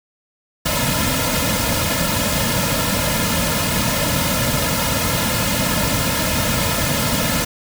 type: noise with comb filter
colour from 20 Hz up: pink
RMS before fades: -19 dBFS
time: 0.65-7.45 s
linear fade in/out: 10 ms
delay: 2.6 ms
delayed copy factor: -1
effects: none